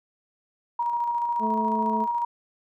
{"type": "tone with tremolo", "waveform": "sine", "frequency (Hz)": 949, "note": "A#5", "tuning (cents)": 31, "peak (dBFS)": -22, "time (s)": [0.79, 2.25], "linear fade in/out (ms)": 5, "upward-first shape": "square", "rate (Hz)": 14, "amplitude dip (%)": 30}
{"type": "harmonic tone", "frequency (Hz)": 218.9, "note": "A3", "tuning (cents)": -9, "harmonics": [1, 2, 3, 5], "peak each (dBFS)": [-27, -32, -35, -44], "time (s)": [1.39, 2.07], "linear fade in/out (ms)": 50}
{"effects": []}